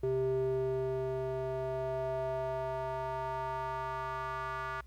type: tone with band-pass filter sweep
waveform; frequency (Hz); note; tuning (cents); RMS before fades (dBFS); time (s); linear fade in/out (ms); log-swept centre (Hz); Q
square; 130.81; C3; 0; -35; 0.03-4.81; 5; 370 to 1300; 3.2
effects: added 60 Hz sine -50 dBFS peak until 4.86 s + pink hiss -69 dBFS RMS until 4.86 s